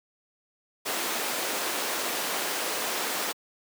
pink high-pass noise, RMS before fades -30 dBFS, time 0.85-3.33 s, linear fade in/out 20 ms, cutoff 370 Hz, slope 12 dB/octave, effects high-pass 200 Hz 12 dB/octave

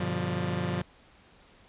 sawtooth chord, G dominant seventh, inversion none, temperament just, 98 / 122.5 / 147 / 176.4 Hz, G2 / B2 / D3 / F3, 0 / -14 / +2 / +18 cents, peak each -31 / -32 / -31 / -27 dBFS, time 0-0.82 s, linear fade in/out 5 ms, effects pink hiss -58 dBFS RMS until 1.68 s + resampled to 8000 Hz

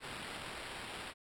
white noise with sample-and-hold, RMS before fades -45 dBFS, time 0-1.14 s, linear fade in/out 50 ms, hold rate 6300 Hz, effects low-pass 11000 Hz 12 dB/octave

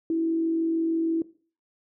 sine tone with frequency modulation, 327.8 Hz, E4, 10 cents flat, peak -22 dBFS, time 0.1-1.22 s, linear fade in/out 2 ms, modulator 46.3 Hz, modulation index 0.24, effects noise-tail reverb RT60 0.4 s tail -18 dB re dry

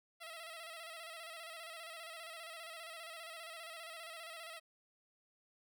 10% pulse tone with vibrato, 659.3 Hz, E5, in tune, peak -39 dBFS, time 0.2-4.6 s, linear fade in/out 20 ms, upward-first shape square, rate 15 Hz, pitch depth 50 cents each way, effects none

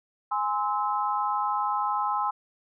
sine chord, Ab augmented, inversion none, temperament just, 830.6 / 1038.3 / 1297.8 Hz, Ab5 / C6 / E6, 0 / -14 / -27 cents, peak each -28 / -28 / -30 dBFS, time 0.31-2.31 s, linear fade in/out 10 ms, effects none

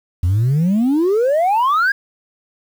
sine exponential sweep, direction up, 83 to 1661.2 Hz, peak -10 dBFS, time 0.23-1.92 s, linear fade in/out 5 ms, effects tanh soft clip ceiling -11 dBFS + 7-bit

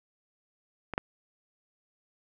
clicks, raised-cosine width 0.5 ms, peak -19 / -12 dBFS, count 2, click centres 0.937 / 0.979 s, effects none

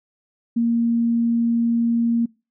sine tone, 233.1 Hz, A#3, in tune, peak -16 dBFS, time 0.56-2.26 s, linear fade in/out 10 ms, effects noise-tail reverb RT60 0.3 s tail -25 dB re dry

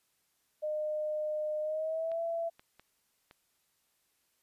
sine tone with pitch glide, 610 to 669.1 Hz, D#5 to E5, -34 to +26 cents, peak -31 dBFS, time 0.62-2.5 s, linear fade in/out 20 ms, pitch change +160 cents, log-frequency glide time 1.61-2.21 s
clicks, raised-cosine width 0.3 ms, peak -37 dBFS, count 4, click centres 2.117 / 2.595 / 2.796 / 3.311 s
effects white hiss -75 dBFS RMS until 4.42 s + resampled to 32000 Hz

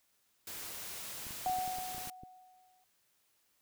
white noise, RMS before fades -44 dBFS, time 0.47-2.1 s, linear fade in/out 2 ms
clicks, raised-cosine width 3 ms, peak -38 dBFS, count 11, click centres 1.268 / 1.308 / 1.466 / 1.497 / 1.586 / 1.678 / 1.785 / 1.947 / 1.981 / 2.074 / 2.235 s
sine tone with exponential decay, 740 Hz, F#5, in tune, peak -29 dBFS, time 1.46-2.84 s, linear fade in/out 1 ms, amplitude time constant 300 ms
effects white hiss -74 dBFS RMS until 3.61 s

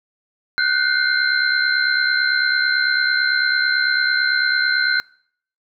sine tone cluster, 1463 / 1532 / 2110 / 4113 Hz, F#6 / G6 / C7 / C8, -20 / -40 / +14 / -30 cents, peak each -20 / -19 / -28 / -23 dBFS, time 0.58-5 s, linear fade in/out 0 ms, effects noise-tail reverb RT60 0.6 s tail -25 dB re dry

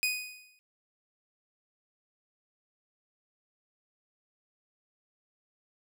sawtooth tone with exponential decay, 2489 Hz, D#7, in tune, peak -21 dBFS, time 0.03-0.59 s, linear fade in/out 0 ms, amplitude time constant 120 ms, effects none

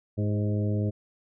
harmonic tone with a mistuned harmonic, 104.6 Hz, G#2, 13 cents sharp, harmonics 1 / 2 / 3 / 4 / 5 / 6, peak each -25 / -31 / -35 / -37 / -39 / -41 dBFS, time 0.17-0.91 s, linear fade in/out 20 ms, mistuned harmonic 4, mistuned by -32 cents, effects none

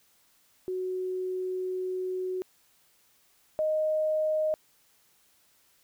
sine tone pair in turn, 370 / 621 Hz, F#4 / D#5, 0 / -3 cents, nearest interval major sixth, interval 897 cents, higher second, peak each -29 / -24 dBFS, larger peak second, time 0.68-2.42 / 3.59-4.54 s, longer first, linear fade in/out 0 ms, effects white hiss -65 dBFS RMS until 5.83 s

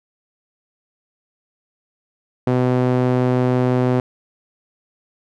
sawtooth tone with band-pass filter, 126 Hz, B2, 35 cents sharp, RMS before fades -17 dBFS, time 2.47-4 s, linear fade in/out 2 ms, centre 370 Hz, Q 0.72, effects none

